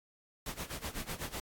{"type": "noise with tremolo", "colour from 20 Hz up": "pink", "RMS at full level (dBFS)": -38, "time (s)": [0.46, 1.4], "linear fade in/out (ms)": 2, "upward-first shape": "sine", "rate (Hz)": 8, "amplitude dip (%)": 85, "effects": ["AAC 64 kbps"]}